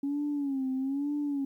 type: tone with vibrato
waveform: sine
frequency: 276.7 Hz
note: C#4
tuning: 3 cents flat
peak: -27 dBFS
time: 0.03-1.45 s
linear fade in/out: 5 ms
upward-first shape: sine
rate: 1.1 Hz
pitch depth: 100 cents each way
effects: tanh soft clip ceiling -24 dBFS + 11-bit